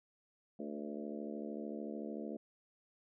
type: harmonic tone with a mistuned harmonic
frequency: 73.42 Hz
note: D2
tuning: in tune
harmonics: 3 / 4 / 5 / 6 / 7 / 8 / 9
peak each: -44 / -46 / -48 / -50 / -51 / -52 / -53 dBFS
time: 0.59-2.37 s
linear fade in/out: 5 ms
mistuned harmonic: 7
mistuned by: -28 cents
effects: none